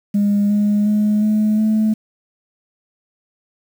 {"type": "tone with pitch steps", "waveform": "sine", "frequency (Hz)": [203.8, 207, 210.3, 213.6, 216.9], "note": ["G#3", "G#3", "G#3", "G#3", "A3"], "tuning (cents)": [-32, -5, 22, 49, -25], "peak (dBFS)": -11, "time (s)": [0.14, 1.94], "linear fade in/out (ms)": 10, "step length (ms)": 360, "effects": ["tanh soft clip ceiling -10 dBFS", "7-bit"]}